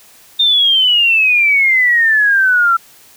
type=exponential sweep; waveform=sine; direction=down; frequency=3663 to 1342 Hz; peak=-8 dBFS; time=0.39-2.77 s; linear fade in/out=10 ms; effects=white hiss -44 dBFS RMS until 3.16 s